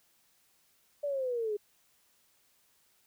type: linear sweep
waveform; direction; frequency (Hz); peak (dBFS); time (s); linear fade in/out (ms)
sine; down; 587.3 to 406.3; -30; 1.03-1.57; 10
effects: white hiss -69 dBFS RMS until 3.06 s